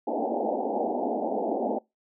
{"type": "band-pass noise", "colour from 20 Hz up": "white", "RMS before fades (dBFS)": -28, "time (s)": [0.07, 1.79], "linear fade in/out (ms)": 10, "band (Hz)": [210, 840], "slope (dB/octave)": 96, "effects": ["noise-tail reverb RT60 0.2 s tail -23 dB re dry"]}